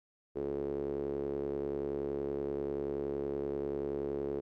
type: tone with band-pass filter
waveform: sawtooth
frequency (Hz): 70.5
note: C#2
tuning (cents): +30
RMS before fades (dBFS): -36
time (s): 0.35-4.41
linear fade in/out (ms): 20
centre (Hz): 400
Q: 6.2
effects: none